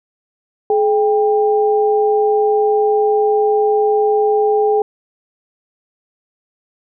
sine tone pair together, 425 / 795 Hz, G#4 / G5, +40 / +24 cents, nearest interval major seventh, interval 1084 cents, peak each -12 / -17 dBFS, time 0.7-4.82 s, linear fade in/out 2 ms, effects none

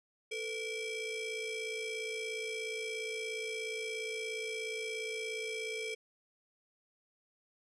35% pulse ring-modulated tone, 939 Hz, A#5, 12 cents sharp, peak -32 dBFS, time 0.31-5.95 s, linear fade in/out 10 ms, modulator 1380 Hz, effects resampled to 24000 Hz

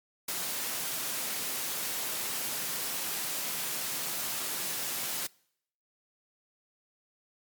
white high-pass noise, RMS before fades -34 dBFS, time 0.28-5.27 s, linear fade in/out 5 ms, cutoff 120 Hz, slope 24 dB/octave, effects noise-tail reverb RT60 0.7 s tail -25 dB re dry + Opus 48 kbps

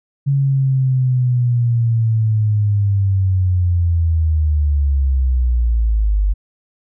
sine linear sweep, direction down, 140 to 48.17 Hz, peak -12 dBFS, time 0.26-6.34 s, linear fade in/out 20 ms, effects none

